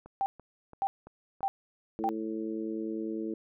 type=click train; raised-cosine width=1 ms; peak=-34 dBFS; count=5; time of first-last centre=0.06-1.407 s; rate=2.97 Hz
type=tone bursts; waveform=sine; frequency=784 Hz; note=G5; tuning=in tune; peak=-26 dBFS; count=4; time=0.21-2.09 s; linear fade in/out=0 ms; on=50 ms; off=560 ms
type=harmonic tone; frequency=110 Hz; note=A2; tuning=in tune; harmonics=2 / 3 / 4 / 5; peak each=-38 / -34 / -39 / -49 dBFS; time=1.99-3.34 s; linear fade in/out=0 ms
effects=none